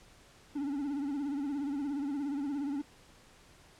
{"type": "tone with vibrato", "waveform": "triangle", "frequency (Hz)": 283.1, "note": "C#4", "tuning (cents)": 37, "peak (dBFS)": -30, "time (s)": [0.55, 2.82], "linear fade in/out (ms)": 10, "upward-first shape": "sine", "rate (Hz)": 17, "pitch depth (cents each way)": 87, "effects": ["pink hiss -59 dBFS RMS until 3.79 s", "low-pass 9000 Hz 12 dB/octave"]}